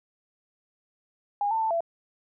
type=tone with pitch steps; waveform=sine; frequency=816 / 894 / 885 / 672 Hz; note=G#5 / A5 / A5 / E5; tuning=-31 / +27 / +10 / +33 cents; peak=-23 dBFS; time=1.41-1.806 s; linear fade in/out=2 ms; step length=99 ms; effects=none